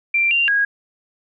sine tone with pitch steps, 2362 / 2776 / 1643 Hz, D7 / F7 / G#6, +9 / -11 / -19 cents, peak -14 dBFS, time 0.14-0.65 s, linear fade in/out 5 ms, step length 170 ms, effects none

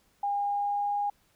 sine tone with pitch glide, 810 to 817 Hz, G#5 to G#5, -43 to -29 cents, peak -26 dBFS, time 0.23-1.1 s, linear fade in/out 5 ms, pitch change +14 cents, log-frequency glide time 0.35-0.96 s, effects pink hiss -67 dBFS RMS until 1.35 s

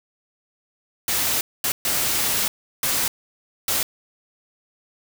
white noise bursts at uneven times, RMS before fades -22 dBFS, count 5, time 1.08-1.41 / 1.64-1.72 / 1.85-2.48 / 2.83-3.08 / 3.68-3.83 s, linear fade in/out 2 ms, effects none

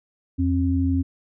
sine tone pair together, 85.2 / 267.9 Hz, F2 / C4, -42 / +41 cents, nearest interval octave + minor sixth, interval 1983 cents, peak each -21 dBFS, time 0.38-1.03 s, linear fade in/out 20 ms, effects none

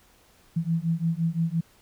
sine beating tone pair, 162.7 / 168.5 Hz, E3 / E3, -22 / +38 cents, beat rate 5.8 Hz, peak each -26 dBFS, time 0.56-1.61 s, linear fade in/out 10 ms, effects pink hiss -59 dBFS RMS until 1.81 s

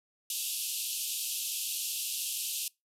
white band-pass noise, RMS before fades -35 dBFS, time 0.3-2.68 s, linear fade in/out 2 ms, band 2600 to 14000 Hz, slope 96 dB/octave, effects noise-tail reverb RT60 0.2 s tail -24 dB re dry

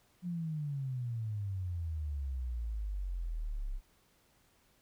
sine exponential sweep, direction down, 180.9 to 32.24 Hz, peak -34 dBFS, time 0.22-3.81 s, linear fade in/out 50 ms, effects pink hiss -69 dBFS RMS until 4.81 s

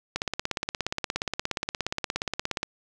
click train, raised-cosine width 0.2 ms, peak -10 dBFS, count 43, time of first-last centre 0.16-2.631 s, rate 17 Hz, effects none

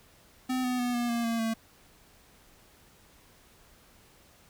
square tone with pitch steps, 255.8 / 250.4 / 245.1 / 239.9 / 234.8 / 229.9 / 225 Hz, C4 / B3 / B3 / A#3 / A#3 / A#3 / A3, -39 / +24 / -13 / +50 / +13 / -24 / +39 cents, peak -28 dBFS, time 0.49-1.54 s, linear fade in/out 10 ms, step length 150 ms, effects pink hiss -59 dBFS RMS until 4.49 s

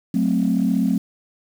sine chord, F# diminished, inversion none, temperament equal, 185 / 220 / 261.6 Hz, F#3 / A3 / C4, 0 / 0 / 0 cents, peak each -20 dBFS, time 0.14-0.98 s, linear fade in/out 5 ms, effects tanh soft clip ceiling -9 dBFS + 7-bit

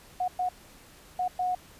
sine tone bursts at uneven times, 729 Hz, F#5, 26 cents flat, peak -25 dBFS, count 4, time 0.2-0.28 / 0.39-0.49 / 1.19-1.28 / 1.39-1.55 s, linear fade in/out 5 ms, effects pink hiss -53 dBFS RMS until 1.79 s + resampled to 32000 Hz

